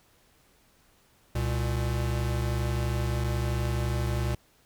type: tone pair together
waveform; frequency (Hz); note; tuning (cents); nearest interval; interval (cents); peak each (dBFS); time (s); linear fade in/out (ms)
square; 66.62 / 118.7; C2 / A#2; +32 / +32; minor seventh; 1000; -30 / -29; 1.35-4.35; 5
effects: pink hiss -63 dBFS RMS until 4.65 s